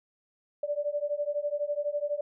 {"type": "beating tone pair", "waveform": "sine", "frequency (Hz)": [579, 591], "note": ["D5", "D5"], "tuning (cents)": [-25, 11], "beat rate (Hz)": 12, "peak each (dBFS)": -31, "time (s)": [0.63, 2.21], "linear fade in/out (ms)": 5, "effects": []}